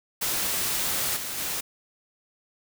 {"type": "noise with level steps", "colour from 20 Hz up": "white", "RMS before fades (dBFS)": [-27, -33, -30], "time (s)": [0.21, 1.61], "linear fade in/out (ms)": 10, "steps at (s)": [1.16, 1.37], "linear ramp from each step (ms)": 10, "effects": []}